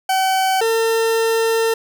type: tone pair in turn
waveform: 40% pulse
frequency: 761 / 452.5 Hz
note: F#5 / A4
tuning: +48 / +48 cents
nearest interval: major sixth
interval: 900 cents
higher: first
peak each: -14 dBFS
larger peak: neither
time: 0.09-0.61 / 0.61-1.74 s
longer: second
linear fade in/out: 5 ms
effects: none